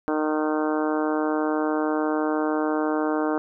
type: harmonic tone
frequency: 153.8 Hz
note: D#3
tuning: 20 cents flat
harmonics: 2 / 3 / 4 / 5 / 6 / 7 / 8 / 9 / 10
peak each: -24 / -28 / -30 / -32 / -34 / -35 / -36 / -37 / -38 dBFS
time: 0.08-3.38 s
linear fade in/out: 0 ms
effects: none